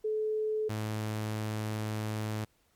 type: tone pair in turn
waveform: sine / sawtooth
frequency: 431.6 / 107.9 Hz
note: A4 / A2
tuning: -33 / -33 cents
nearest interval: 2 octaves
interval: 2400 cents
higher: first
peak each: -28 dBFS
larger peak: neither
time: 0.04-0.69 / 0.69-2.45 s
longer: second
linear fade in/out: 10 ms
effects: pink hiss -70 dBFS RMS until 2.75 s + MP3 96 kbps